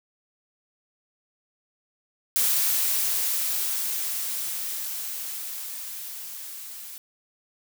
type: noise with level ramp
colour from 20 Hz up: blue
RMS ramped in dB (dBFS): -22 to -40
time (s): 2.36-6.98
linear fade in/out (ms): 0
effects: none